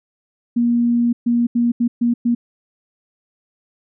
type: tone bursts at uneven times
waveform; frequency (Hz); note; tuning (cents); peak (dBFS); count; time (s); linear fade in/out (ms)
sine; 237.6; A#3; +33; -13; 6; 0.56-1.13 / 1.26-1.47 / 1.55-1.72 / 1.8-1.88 / 2.01-2.14 / 2.25-2.35; 10
effects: none